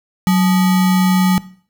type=tone with sample-and-hold; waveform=sine; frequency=185.2 Hz; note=F#3; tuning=2 cents sharp; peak=-9 dBFS; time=0.27-1.38 s; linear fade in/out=0 ms; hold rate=1050 Hz; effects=noise-tail reverb RT60 0.5 s tail -19 dB re dry